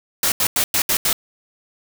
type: noise bursts at uneven times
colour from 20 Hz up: white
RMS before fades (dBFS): -18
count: 6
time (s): 0.23-0.32 / 0.4-0.47 / 0.56-0.64 / 0.74-0.82 / 0.89-0.97 / 1.05-1.13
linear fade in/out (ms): 2
effects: none